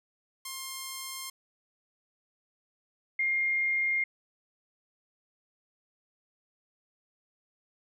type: tone pair in turn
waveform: 5% pulse / sine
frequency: 1061 / 2122 Hz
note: C6 / C7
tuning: +24 / +24 cents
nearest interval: octave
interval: 1200 cents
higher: second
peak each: -25 dBFS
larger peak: neither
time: 0.45-1.3 / 3.19-4.04 s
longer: neither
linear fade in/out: 5 ms
effects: none